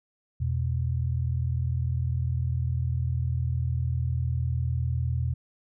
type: tone pair together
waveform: sine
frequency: 83.54 / 123.47 Hz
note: E2 / B2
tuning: +24 / 0 cents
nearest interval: perfect fifth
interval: 676 cents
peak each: -27 dBFS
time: 0.4-5.34 s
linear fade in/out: 10 ms
effects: none